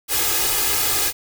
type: noise with comb filter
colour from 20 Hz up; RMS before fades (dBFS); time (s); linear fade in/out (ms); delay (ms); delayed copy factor
white; -20; 0.08-1.13; 50; 2.4; +0.9
effects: none